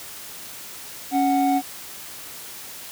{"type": "tone pair together", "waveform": "triangle", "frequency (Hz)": [277.2, 740], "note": ["C#4", "F#5"], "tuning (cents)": [0, 0], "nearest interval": "octave + perfect fourth", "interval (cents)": 1700, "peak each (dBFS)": -18, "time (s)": [1.11, 1.62], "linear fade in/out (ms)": 50, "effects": ["white hiss -38 dBFS RMS until 2.91 s", "high-pass 60 Hz 12 dB/octave"]}